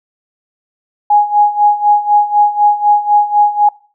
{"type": "tone with tremolo", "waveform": "sine", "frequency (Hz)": 830, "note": "G#5", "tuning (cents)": -1, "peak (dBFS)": -4, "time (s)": [1.1, 3.69], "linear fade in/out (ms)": 5, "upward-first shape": "sine", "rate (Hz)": 4, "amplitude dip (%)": 80, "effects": ["noise-tail reverb RT60 0.4 s tail -22 dB re dry"]}